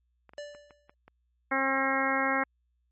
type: clicks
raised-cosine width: 0.5 ms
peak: -36 dBFS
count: 7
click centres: 0.293 / 0.335 / 0.549 / 0.708 / 0.895 / 1.08 / 1.777 s
type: tone with exponential decay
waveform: square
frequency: 585 Hz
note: D5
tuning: 7 cents flat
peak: -36 dBFS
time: 0.38-0.94 s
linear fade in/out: 1 ms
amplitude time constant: 120 ms
type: harmonic tone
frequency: 268.8 Hz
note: C4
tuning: 47 cents sharp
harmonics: 1 / 2 / 3 / 4 / 5 / 6 / 7 / 8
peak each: -33 / -33 / -33 / -33 / -33 / -33 / -33 / -33 dBFS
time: 1.51-2.44 s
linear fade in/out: 10 ms
effects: added 60 Hz sine -70 dBFS peak until 2.91 s + MP3 32 kbps